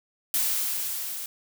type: noise with level ramp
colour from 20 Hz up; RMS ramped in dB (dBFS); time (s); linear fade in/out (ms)
blue; -24 to -35; 0.34-1.26; 2
effects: none